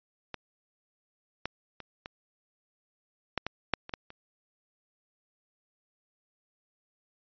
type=clicks; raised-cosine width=0.3 ms; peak=-20 / -15 / -26 / -23 / -12 / -16 / -8 / -25 / -16 / -30 dBFS; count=10; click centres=0.343 / 1.456 / 1.803 / 2.059 / 3.377 / 3.466 / 3.737 / 3.894 / 3.938 / 4.104 s; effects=resampled to 11025 Hz